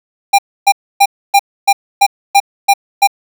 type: tone bursts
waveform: square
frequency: 800 Hz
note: G5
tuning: 35 cents sharp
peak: -5 dBFS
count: 9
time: 0.33-3.074 s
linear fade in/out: 10 ms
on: 56 ms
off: 280 ms
effects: none